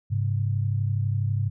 sine tone pair together, 102.7 / 134.84 Hz, G#2 / C#3, -19 / -48 cents, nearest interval perfect fourth, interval 471 cents, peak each -23 / -28 dBFS, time 0.1-1.5 s, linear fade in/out 20 ms, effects none

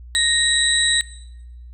sine tone cluster, 1862 / 3807 / 3945 / 8080 Hz, A#6 / A#7 / B7 / B8, -2 / +36 / -3 / +39 cents, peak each -21 dBFS, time 0.15-1.01 s, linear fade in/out 0 ms, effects noise-tail reverb RT60 0.9 s tail -19 dB re dry + added 60 Hz sine -36 dBFS peak until 1.73 s

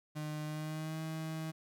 35% pulse tone with pitch glide, 152.2 to 159.21 Hz, D#3 to D#3, -38 to +40 cents, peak -36 dBFS, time 0.15-1.52 s, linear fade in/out 20 ms, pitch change +78 cents, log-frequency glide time 0.45-1.01 s, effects none

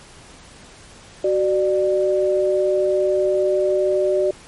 sine tone pair together, 375.2 / 595 Hz, F#4 / D5, +24 / +22 cents, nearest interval minor sixth, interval 798 cents, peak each -18 dBFS, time 1.24-4.31 s, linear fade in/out 5 ms, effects pink hiss -44 dBFS RMS until 4.47 s + MP3 48 kbps

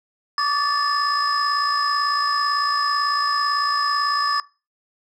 sine tone cluster, 1143 / 1201 / 1747 / 5080 Hz, D6 / D6 / A6 / D#8, -47 / +38 / -13 / +35 cents, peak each -20 / -26 / -25 / -22 dBFS, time 0.38-4.4 s, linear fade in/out 2 ms, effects noise-tail reverb RT60 0.3 s tail -21 dB re dry + tanh soft clip ceiling -12 dBFS

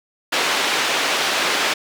white band-pass noise, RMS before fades -20 dBFS, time 0.32-1.74 s, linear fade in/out 10 ms, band 330 to 3500 Hz, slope 12 dB/octave, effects none

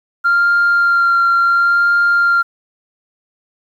sine tone with vibrato, 1389 Hz, F6, 10 cents flat, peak -8 dBFS, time 0.24-2.43 s, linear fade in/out 20 ms, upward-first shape sine, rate 0.71 Hz, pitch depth 13 cents each way, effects tanh soft clip ceiling -7 dBFS + 8-bit

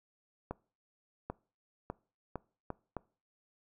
accelerating click train, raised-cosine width 1 ms, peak -23 dBFS, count 6, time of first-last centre 0.51-2.967 s, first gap 790 ms, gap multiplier 0.76, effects noise-tail reverb RT60 0.4 s tail -23 dB re dry

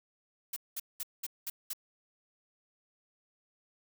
blue noise bursts, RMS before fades -37 dBFS, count 6, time 0.53-1.734 s, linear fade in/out 5 ms, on 34 ms, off 200 ms, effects none

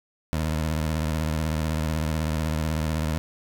20% pulse tone with vibrato, 78.4 Hz, D#2, 14 cents sharp, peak -19 dBFS, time 0.33-3.18 s, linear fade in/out 0 ms, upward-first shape sine, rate 16 Hz, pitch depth 83 cents each way, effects none

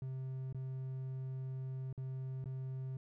triangle tone with dropouts, 131.3 Hz, C3, 6 cents sharp, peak -37 dBFS, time 0.02-2.97 s, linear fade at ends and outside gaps 2 ms, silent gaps 0.527-0.546 / 1.928-1.977 / 2.442-2.457 s, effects none

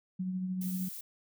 sine tone with tremolo, 185 Hz, F#3, in tune, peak -30 dBFS, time 0.19-0.89 s, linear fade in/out 10 ms, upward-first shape triangle, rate 13 Hz, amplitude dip 40%
violet noise, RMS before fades -43 dBFS, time 0.61-1.01 s, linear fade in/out 5 ms
effects none

